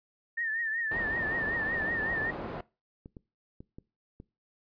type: tone with vibrato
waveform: sine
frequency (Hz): 1808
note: A6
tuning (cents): +47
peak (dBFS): -29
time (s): 0.37-2.31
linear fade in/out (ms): 10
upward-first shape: triangle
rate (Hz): 5.3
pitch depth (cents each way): 85
type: low-pass noise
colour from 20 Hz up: white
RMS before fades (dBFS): -38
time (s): 0.91-2.61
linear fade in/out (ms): 5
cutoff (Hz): 720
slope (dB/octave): 12
type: clicks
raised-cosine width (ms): 3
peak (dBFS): -32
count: 6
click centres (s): 2.528 / 3.059 / 3.168 / 3.605 / 3.785 / 4.201
effects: noise-tail reverb RT60 0.3 s tail -22 dB re dry + resampled to 11025 Hz